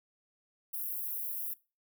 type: high-pass noise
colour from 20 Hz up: white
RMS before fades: -37 dBFS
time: 0.73-1.54 s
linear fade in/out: 10 ms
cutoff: 11000 Hz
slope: 48 dB/octave
effects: noise-tail reverb RT60 0.3 s tail -21 dB re dry